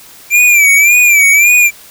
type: tone with vibrato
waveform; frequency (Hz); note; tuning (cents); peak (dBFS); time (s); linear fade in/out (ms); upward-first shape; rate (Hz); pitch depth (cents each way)
square; 2349; D7; 0; -5; 0.3-1.71; 50; sine; 1.8; 88
effects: white hiss -37 dBFS RMS until 1.9 s